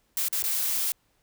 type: noise with dropouts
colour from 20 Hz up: blue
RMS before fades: -27 dBFS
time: 0.17-0.92 s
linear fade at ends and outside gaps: 1 ms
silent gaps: 0.284-0.327 / 0.423-0.439 s
effects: pink hiss -69 dBFS RMS until 1.22 s